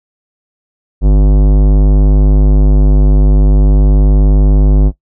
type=tone with tanh clipping; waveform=sine; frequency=50.2 Hz; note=G1; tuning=42 cents sharp; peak=-6 dBFS; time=1.01-4.92 s; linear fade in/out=50 ms; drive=18 dB; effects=noise-tail reverb RT60 0.1 s tail -17 dB re dry